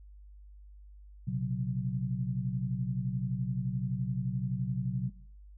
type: chord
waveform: sine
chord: B suspended second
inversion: none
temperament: equal with one note detuned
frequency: 123.47 / 135.11 / 185 Hz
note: B2 / C#3 / F#3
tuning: 0 / -44 / 0 cents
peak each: -34 dBFS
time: 1.27-5.1 s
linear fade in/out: 10 ms
effects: noise-tail reverb RT60 0.5 s tail -18 dB re dry + added 50 Hz sine -49 dBFS peak until 5.57 s